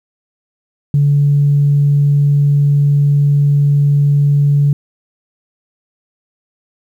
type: tone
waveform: sine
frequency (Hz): 143.5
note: D3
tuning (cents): -40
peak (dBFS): -7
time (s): 0.94-4.73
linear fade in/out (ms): 2
effects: tanh soft clip ceiling -3 dBFS + 8-bit